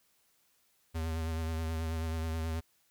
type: tone with vibrato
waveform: square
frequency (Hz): 80.9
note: E2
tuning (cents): -32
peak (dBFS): -33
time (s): 0.94-2.61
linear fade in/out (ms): 20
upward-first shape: triangle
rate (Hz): 9.3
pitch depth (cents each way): 37
effects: white hiss -71 dBFS RMS until 2.9 s